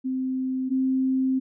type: tone pair in turn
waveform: sine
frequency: 260 / 262.1 Hz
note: C4 / C4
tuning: -11 / +3 cents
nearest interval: unison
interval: 14 cents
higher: second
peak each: -24 / -20 dBFS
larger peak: second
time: 0.04-0.7 / 0.7-1.4 s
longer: second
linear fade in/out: 20 ms
effects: none